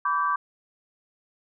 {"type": "tone cluster", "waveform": "sine", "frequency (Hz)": [995, 1153, 1565], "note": ["B5", "D6", "G6"], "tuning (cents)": [13, -32, -3], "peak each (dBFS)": [-29, -23, -30], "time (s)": [0.05, 0.36], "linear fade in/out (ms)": 5, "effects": []}